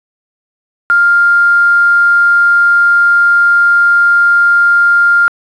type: tone with quantisation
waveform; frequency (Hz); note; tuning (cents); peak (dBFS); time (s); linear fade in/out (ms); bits
sine; 1400; F6; +4; -5; 0.9-5.28; 0; 5
effects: resampled to 22050 Hz